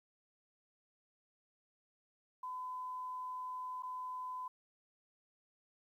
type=tone with dropouts; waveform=sine; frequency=1011 Hz; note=B5; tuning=40 cents sharp; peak=-40 dBFS; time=2.43-4.48 s; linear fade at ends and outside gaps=5 ms; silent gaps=3.824-3.832 s; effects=12-bit